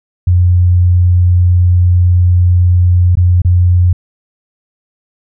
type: tone with dropouts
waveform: sine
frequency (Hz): 89.1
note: F2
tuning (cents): +35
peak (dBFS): -5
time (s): 0.27-3.93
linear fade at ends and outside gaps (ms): 5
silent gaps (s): 3.154-3.171 / 3.419-3.448
effects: none